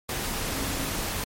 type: tone in noise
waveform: sine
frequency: 273 Hz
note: C#4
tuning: 26 cents flat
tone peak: -37 dBFS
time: 0.55-0.9 s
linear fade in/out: 2 ms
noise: pink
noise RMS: -30 dBFS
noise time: 0.09-1.24 s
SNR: -10 dB
effects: MP3 64 kbps